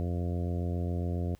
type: harmonic tone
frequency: 87.31 Hz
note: F2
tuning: in tune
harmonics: 1 / 2 / 3 / 4 / 5 / 6 / 7 / 8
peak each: -30 / -36 / -40 / -42 / -44 / -46 / -47 / -48 dBFS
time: 0-1.35 s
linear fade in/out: 0 ms
effects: added 50 Hz sine -63 dBFS peak until 1.39 s + pink hiss -66 dBFS RMS until 1.39 s